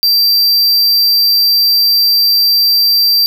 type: tone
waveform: square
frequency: 4699 Hz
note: D8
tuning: in tune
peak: -8 dBFS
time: 0.03-3.26 s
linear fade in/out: 0 ms
effects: none